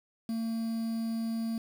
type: tone with quantisation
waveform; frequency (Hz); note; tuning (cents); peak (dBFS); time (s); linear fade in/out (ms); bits
triangle; 226.6; A#3; -49; -28; 0.29-1.58; 2; 8
effects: none